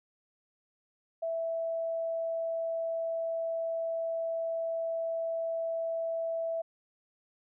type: tone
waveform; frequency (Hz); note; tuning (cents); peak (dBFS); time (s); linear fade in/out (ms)
sine; 659.3; E5; 0; -30; 1.22-6.62; 10
effects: none